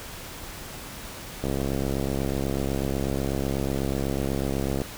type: click train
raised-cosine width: 2 ms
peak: -14 dBFS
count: 231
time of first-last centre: 1.44-4.817 s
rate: 68.1 Hz
effects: pink hiss -39 dBFS RMS until 4.97 s